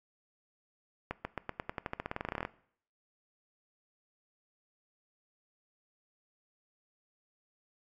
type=accelerating click train; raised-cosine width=0.5 ms; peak=-19 dBFS; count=22; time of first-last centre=1.11-2.451 s; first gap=140 ms; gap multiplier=0.91; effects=noise-tail reverb RT60 0.6 s tail -19 dB re dry + MP3 96 kbps